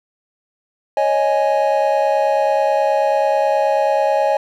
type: chord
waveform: triangle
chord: C# suspended second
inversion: none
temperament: just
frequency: 554.4 / 623.7 / 831.5 Hz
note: C#5 / D#5 / G#5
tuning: 0 / +4 / +2 cents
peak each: -16 dBFS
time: 0.97-4.37 s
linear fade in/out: 2 ms
effects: none